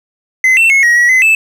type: tone with pitch steps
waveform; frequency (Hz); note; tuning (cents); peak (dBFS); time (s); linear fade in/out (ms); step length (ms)
triangle; 2046 / 2690 / 2178 / 1897 / 1923 / 2038 / 2629; C7 / E7 / C#7 / A#6 / B6 / C7 / E7; -39 / +34 / -31 / +30 / -47 / -46 / -5; -4; 0.44-1.35; 2; 130
effects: 7-bit